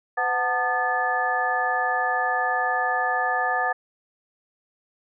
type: tone cluster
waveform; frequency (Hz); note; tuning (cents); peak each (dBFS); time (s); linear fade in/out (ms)
sine; 507 / 739 / 892 / 1218 / 1733; B4 / F#5 / A5 / D#6 / A6; +45 / -2 / +23 / -37 / -27; -32 / -25 / -30 / -29 / -25; 0.17-3.73; 10
effects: none